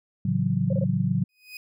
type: chord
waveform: sine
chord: F# minor seventh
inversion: first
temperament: just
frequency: 111 / 138.75 / 166.5 / 185 Hz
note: A2 / C#3 / E3 / F#3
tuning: +16 / +2 / +18 / 0 cents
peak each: -28 / -26 / -29 / -25 dBFS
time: 0.25-1.24 s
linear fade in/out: 5 ms
type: tone bursts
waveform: sine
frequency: 537 Hz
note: C5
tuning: 45 cents sharp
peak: -27 dBFS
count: 3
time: 0.7-0.842 s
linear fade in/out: 5 ms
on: 32 ms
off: 23 ms
type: tone with exponential growth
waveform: 30% pulse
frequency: 2500 Hz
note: D#7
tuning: 8 cents sharp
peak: -32 dBFS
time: 1.29-1.57 s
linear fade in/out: 2 ms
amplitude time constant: 60 ms
effects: none